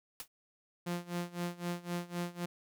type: noise with exponential decay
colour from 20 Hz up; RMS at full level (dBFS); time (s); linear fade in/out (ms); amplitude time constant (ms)
white; -38; 0.2-0.28; 2; 17
type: tone with tremolo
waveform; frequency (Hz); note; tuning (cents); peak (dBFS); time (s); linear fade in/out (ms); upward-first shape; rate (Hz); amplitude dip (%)
sawtooth; 174.61; F3; 0; -29; 0.86-2.46; 10; sine; 3.9; 90
effects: none